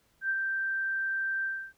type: tone with ADSR envelope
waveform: sine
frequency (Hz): 1568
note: G6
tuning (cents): 0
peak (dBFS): -25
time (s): 0.21-1.73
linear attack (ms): 84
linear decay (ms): 51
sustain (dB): -3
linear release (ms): 290
effects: pink hiss -69 dBFS RMS until 1.77 s